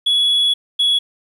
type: tone pair in turn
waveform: sine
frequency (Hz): 3380 / 3368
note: G#7 / G#7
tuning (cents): +30 / +24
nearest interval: unison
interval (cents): 6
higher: first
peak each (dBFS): -10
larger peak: neither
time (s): 0.06-0.54 / 0.79-0.99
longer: first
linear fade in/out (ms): 10
effects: tanh soft clip ceiling -11 dBFS + 8-bit